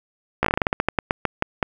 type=slowing click train; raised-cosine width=0.5 ms; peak=-3 dBFS; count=17; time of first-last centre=0.43-1.628 s; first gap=15 ms; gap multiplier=1.19; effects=7-bit